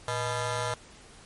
15% pulse ring-modulated tone, 370 Hz, F#4, in tune, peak -19 dBFS, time 0.08-0.74 s, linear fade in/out 2 ms, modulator 256 Hz, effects pink hiss -52 dBFS RMS until 1.25 s + MP3 48 kbps

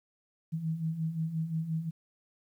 sine beating tone pair, 157 / 162.7 Hz, D#3 / E3, +16 / -22 cents, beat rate 5.7 Hz, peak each -37 / -31 dBFS, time 0.52-1.91 s, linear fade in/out 20 ms, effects 11-bit

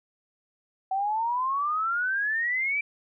sine exponential sweep, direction up, 754 to 2350 Hz, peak -24 dBFS, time 0.91-2.81 s, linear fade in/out 5 ms, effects none

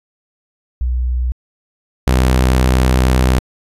sine / sawtooth tone pair in turn, 61.74 / 63.62 Hz, B1 / C2, 0 / -48 cents, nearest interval minor second, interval 52 cents, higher second, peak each -14 / -6 dBFS, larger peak second, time 0.81-1.32 / 2.07-3.39 s, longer second, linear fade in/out 0 ms, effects resampled to 32000 Hz

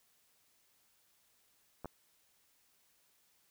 clicks, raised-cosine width 1 ms, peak -29 dBFS, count 2, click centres 1.846 / 1.857 s, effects white hiss -72 dBFS RMS until 3.5 s

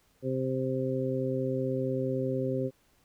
harmonic tone, 130.81 Hz, C3, in tune, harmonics 1 / 2 / 3 / 4, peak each -33 / -33 / -33 / -33 dBFS, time 0.22-2.71 s, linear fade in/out 50 ms, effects pink hiss -67 dBFS RMS until 3.04 s

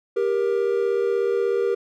triangle tone pair together, 395 / 471.5 Hz, G4 / A#4, +13 / +20 cents, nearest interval minor third, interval 307 cents, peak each -20 dBFS, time 0.16-1.75 s, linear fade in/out 10 ms, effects none

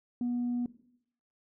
sine tone, 243 Hz, B3, 28 cents flat, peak -27 dBFS, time 0.21-0.66 s, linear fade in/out 2 ms, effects noise-tail reverb RT60 0.7 s tail -17 dB re dry + tanh soft clip ceiling -26 dBFS

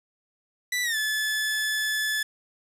sawtooth tone with pitch glide, 1975.5 to 1729.7 Hz, B6 to A6, 0 to -30 cents, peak -21 dBFS, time 0.72-2.23 s, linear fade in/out 5 ms, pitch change -230 cents, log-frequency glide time 0.83-0.97 s, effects resampled to 32000 Hz + 8-bit

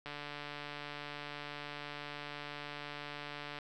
click train, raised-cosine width 0.3 ms, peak -27 dBFS, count 516, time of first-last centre 0.06-3.587 s, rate 146 Hz, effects none

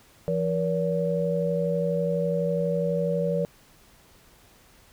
sine tone cluster, 169.1 / 475.9 / 568 Hz, E3 / A#4 / C#5, +44 / +36 / +42 cents, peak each -27 dBFS, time 0.28-3.45 s, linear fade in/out 0 ms, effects pink hiss -56 dBFS RMS until 4.92 s

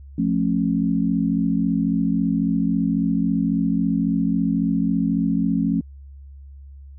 sine chord, F augmented, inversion none, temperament just, 174.61 / 218.3 / 272.8 Hz, F3 / A3 / C#4, 0 / -13 / -28 cents, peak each -22 dBFS, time 0.18-5.81 s, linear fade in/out 5 ms, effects added 69 Hz sine -38 dBFS peak until 6.98 s

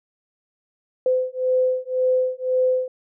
sine beating tone pair, 510 / 511.9 Hz, C5 / C5, -44 / -38 cents, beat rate 1.9 Hz, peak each -21 dBFS, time 1.06-2.88 s, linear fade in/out 2 ms, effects none

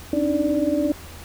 sine tone cluster, 271 / 292.8 / 310.9 / 586 Hz, C#4 / D4 / D#4 / D5, -39 / -5 / -1 / -4 cents, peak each -27 / -23 / -23 / -24 dBFS, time 0.13-0.92 s, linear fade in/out 2 ms, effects added 81 Hz sine -42 dBFS peak until 1.24 s + pink hiss -42 dBFS RMS until 1.24 s

